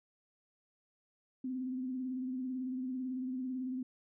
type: tone with vibrato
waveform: sine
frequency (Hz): 256.6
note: C4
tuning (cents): -34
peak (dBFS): -35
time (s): 1.44-3.83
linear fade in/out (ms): 5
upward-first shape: sine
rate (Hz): 18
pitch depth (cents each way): 43
effects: none